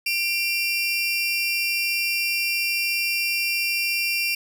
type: tone pair together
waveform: 30% pulse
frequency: 2374 / 2741 Hz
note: D7 / F7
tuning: +18 / -33 cents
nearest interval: major second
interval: 249 cents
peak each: -22 dBFS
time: 0.06-4.35 s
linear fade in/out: 5 ms
effects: none